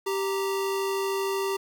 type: tone pair together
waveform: square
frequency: 390.6 / 929 Hz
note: G4 / A#5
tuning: -6 / -6 cents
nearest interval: octave + minor third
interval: 1500 cents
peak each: -27 / -34 dBFS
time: 0.06-1.57 s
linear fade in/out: 10 ms
effects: 9-bit